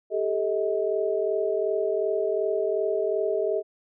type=tone cluster; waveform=sine; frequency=394.6 / 437.3 / 636 Hz; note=G4 / A4 / D#5; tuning=+11 / -11 / +38 cents; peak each=-27 dBFS; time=0.1-3.63 s; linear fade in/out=50 ms; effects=none